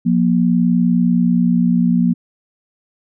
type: tone pair together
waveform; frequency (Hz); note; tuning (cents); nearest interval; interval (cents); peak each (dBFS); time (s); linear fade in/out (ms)
sine; 177.5 / 237.7; F3 / A#3; +28 / +34; perfect fourth; 506; -14; 0.05-2.14; 20
effects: none